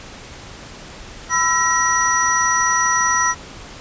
sine tone cluster, 1000 / 1334 / 1905 / 5840 Hz, B5 / E6 / A#6 / F#8, +21 / +20 / +37 / -24 cents, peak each -20 dBFS, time 1.29-3.35 s, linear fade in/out 50 ms, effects pink hiss -37 dBFS RMS until 3.8 s + resampled to 16000 Hz

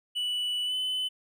triangle tone with pitch glide, 2960 to 3020 Hz, F#7 to F#7, 0 to +35 cents, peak -26 dBFS, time 0.15-1.09 s, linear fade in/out 20 ms, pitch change +35 cents, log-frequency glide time 0.65-0.74 s, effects none

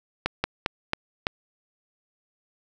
slowing click train, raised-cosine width 0.3 ms, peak -7 dBFS, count 5, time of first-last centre 0.26-1.269 s, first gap 180 ms, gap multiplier 1.23, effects none

